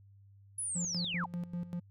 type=linear sweep; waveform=sine; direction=down; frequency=10580 to 740 Hz; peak=-34 dBFS; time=0.58-1.26 s; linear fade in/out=5 ms
type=tone with tremolo; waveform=triangle; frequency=174.61 Hz; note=F3; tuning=in tune; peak=-32 dBFS; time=0.75-1.8 s; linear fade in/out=10 ms; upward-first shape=square; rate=5.1 Hz; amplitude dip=75%
effects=added 99 Hz sine -56 dBFS peak until 1.9 s